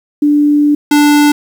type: tone pair in turn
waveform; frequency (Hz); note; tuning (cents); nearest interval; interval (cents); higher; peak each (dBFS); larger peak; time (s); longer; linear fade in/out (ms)
sine / square; 293.7 / 293.7; D4 / D4; 0 / 0; unison; 0; neither; -6; neither; 0.22-0.75 / 0.91-1.32; first; 5
effects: 7-bit